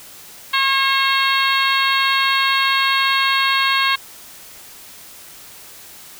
harmonic tone, 541 Hz, C#5, 42 cents flat, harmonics 2 / 3 / 4 / 5 / 6 / 7 / 8, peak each -19 / -21 / -22 / -23 / -24 / -24 / -25 dBFS, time 0.53-3.96 s, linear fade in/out 10 ms, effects white hiss -40 dBFS RMS until 6.19 s

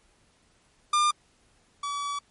45% pulse tone pair in turn, 1201 / 1144.1 Hz, D6 / D6, +38 / -46 cents, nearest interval minor second, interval 84 cents, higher first, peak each -20 / -29 dBFS, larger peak first, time 0.93-1.11 / 1.83-2.19 s, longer second, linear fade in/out 5 ms, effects pink hiss -64 dBFS RMS until 2.3 s + MP3 48 kbps

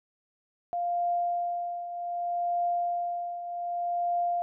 sine tone with tremolo, 698.5 Hz, F5, in tune, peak -24 dBFS, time 0.73-4.42 s, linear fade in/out 0 ms, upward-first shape triangle, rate 0.65 Hz, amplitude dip 70%, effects none

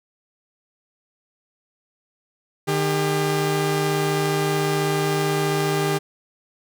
sawtooth tone pair together, 152.8 / 399.8 Hz, D#3 / G4, -31 / +34 cents, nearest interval octave + perfect fourth, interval 1665 cents, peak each -19 / -18 dBFS, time 2.67-5.99 s, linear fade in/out 20 ms, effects none

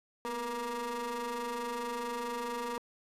30% pulse ring-modulated tone, 233.9 Hz, A#3, 6 cents sharp, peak -29 dBFS, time 0.25-2.78 s, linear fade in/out 0 ms, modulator 714 Hz, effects resampled to 32000 Hz

